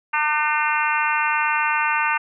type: harmonic tone with a mistuned harmonic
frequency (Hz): 302.3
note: D#4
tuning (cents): -50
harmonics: 3 / 4 / 5 / 6 / 7 / 8 / 9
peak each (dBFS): -23 / -25 / -24 / -29 / -28 / -29 / -27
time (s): 0.13-2.18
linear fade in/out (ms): 10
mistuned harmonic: 4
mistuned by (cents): -18
effects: none